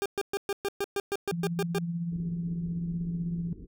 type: tone bursts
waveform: 40% pulse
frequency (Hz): 400.3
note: G4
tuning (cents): +36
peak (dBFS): -26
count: 12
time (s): 0.02-1.784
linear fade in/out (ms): 0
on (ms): 37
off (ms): 120
type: tone with tremolo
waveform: sine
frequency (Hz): 170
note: F3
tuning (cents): -46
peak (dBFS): -27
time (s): 1.32-3.53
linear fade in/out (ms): 2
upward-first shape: triangle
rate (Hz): 16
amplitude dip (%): 50
type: low-pass noise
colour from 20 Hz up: pink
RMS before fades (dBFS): -45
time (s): 2.11-3.67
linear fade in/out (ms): 20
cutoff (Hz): 430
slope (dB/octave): 96
effects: none